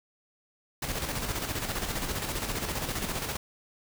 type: noise with tremolo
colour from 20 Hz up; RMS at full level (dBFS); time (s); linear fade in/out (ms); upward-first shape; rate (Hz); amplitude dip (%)
pink; -31; 0.82-3.37; 5; square; 15; 45
effects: none